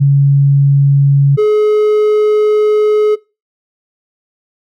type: tone pair in turn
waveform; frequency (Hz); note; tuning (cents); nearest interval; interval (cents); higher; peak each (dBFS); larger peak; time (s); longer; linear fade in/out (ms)
sine / triangle; 140 / 424.3; C#3 / G#4; +18 / +37; octave + perfect fifth; 1919; second; -5; neither; 0-1.37 / 1.37-3.16; second; 20
effects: noise-tail reverb RT60 0.3 s tail -23 dB re dry